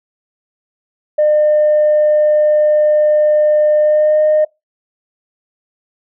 sine tone with pitch glide, 604 to 612.8 Hz, D5 to D#5, +48 to -27 cents, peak -7 dBFS, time 1.18-4.45 s, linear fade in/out 10 ms, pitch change +25 cents, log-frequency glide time 3.79-4.22 s, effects noise-tail reverb RT60 0.2 s tail -24 dB re dry + tanh soft clip ceiling -5 dBFS

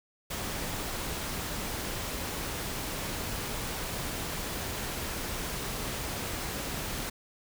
pink noise, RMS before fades -35 dBFS, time 0.3-7.1 s, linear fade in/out 10 ms, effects none

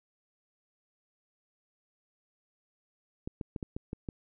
clicks, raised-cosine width 3 ms, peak -23 dBFS, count 7, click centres 3.275 / 3.412 / 3.562 / 3.628 / 3.765 / 3.931 / 4.088 s, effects none

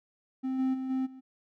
triangle tone with level steps, 261.6 Hz, C4, in tune, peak -27 / -23 / -30 / -25 / -43 dBFS, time 0.43-1.21 s, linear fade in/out 20 ms, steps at 0.58 / 0.73 / 0.89 / 1.05 s, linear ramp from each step 20 ms, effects none

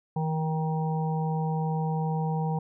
harmonic tone with a mistuned harmonic, 157.5 Hz, D#3, 21 cents sharp, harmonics 1 / 3 / 5 / 6, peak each -26 / -36 / -34 / -38 dBFS, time 0.16-2.59 s, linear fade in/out 5 ms, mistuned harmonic 1, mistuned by +27 cents, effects none

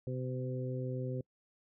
harmonic tone with a mistuned harmonic, 127.7 Hz, C3, 42 cents flat, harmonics 1 / 2 / 3 / 4, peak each -36 / -43 / -43 / -43 dBFS, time 0.07-1.21 s, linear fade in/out 2 ms, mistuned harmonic 1, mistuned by +15 cents, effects noise-tail reverb RT60 0.1 s tail -26 dB re dry

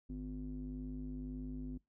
square tone with low-pass filter, 50.9 Hz, G#1, 34 cents flat, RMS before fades -43 dBFS, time 0.09-1.78 s, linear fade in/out 10 ms, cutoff 270 Hz, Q 6.7, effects noise-tail reverb RT60 0.2 s tail -24 dB re dry

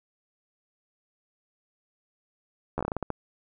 slowing click train, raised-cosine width 1 ms, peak -15 dBFS, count 10, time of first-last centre 2.78-3.103 s, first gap 12 ms, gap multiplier 1.26, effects none

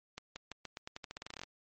accelerating click train, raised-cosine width 0.2 ms, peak -25 dBFS, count 18, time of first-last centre 0.18-1.435 s, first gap 180 ms, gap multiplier 0.87, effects MP3 32 kbps

